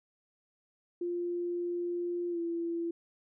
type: tone with pitch glide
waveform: sine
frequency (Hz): 349.2 to 337.7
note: F4 to E4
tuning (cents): 0 to +42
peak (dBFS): -31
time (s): 1.01-2.91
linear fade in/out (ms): 5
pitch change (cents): -58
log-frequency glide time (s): 2.3-2.39
effects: none